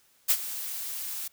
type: noise with ADSR envelope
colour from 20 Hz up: blue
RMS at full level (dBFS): -20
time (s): 0.28-1.28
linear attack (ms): 25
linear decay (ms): 57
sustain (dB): -15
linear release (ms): 7
effects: white hiss -64 dBFS RMS until 1.32 s